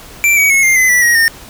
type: tone with pitch steps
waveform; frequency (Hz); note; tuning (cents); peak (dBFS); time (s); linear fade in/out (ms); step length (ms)
square; 2346 / 2263 / 2184 / 2107 / 2033 / 1961.4 / 1892.4 / 1825.8; D7 / C#7 / C#7 / C7 / B6 / B6 / A#6 / A#6; -2 / +35 / -26 / +12 / +50 / -12 / +26 / -36; -8; 0.24-1.28; 0; 130
effects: pink hiss -35 dBFS RMS until 1.49 s